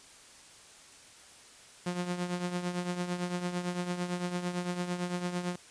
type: tone with tremolo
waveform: sawtooth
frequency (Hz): 177.7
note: F3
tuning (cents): +30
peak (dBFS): -25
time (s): 1.86-5.56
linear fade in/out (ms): 5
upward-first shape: triangle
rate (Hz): 8.9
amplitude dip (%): 70
effects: white hiss -54 dBFS RMS until 5.7 s + resampled to 22050 Hz